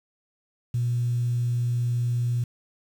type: tone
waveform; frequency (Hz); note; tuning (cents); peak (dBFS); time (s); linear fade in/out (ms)
sine; 120.6; B2; -41; -21; 0.74-2.44; 5
effects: tanh soft clip ceiling -17 dBFS + 8-bit